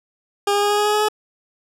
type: tone with pitch steps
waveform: 20% pulse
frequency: 405.1 / 407.9 / 410.8 / 413.6 / 416.5 / 419.4 / 422.3 / 425.2 Hz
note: G#4 / G#4 / G#4 / G#4 / G#4 / G#4 / G#4 / G#4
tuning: -43 / -31 / -19 / -7 / +5 / +17 / +29 / +41 cents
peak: -11 dBFS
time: 0.47-1.086 s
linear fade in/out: 5 ms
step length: 77 ms
effects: low-pass 12000 Hz 12 dB/octave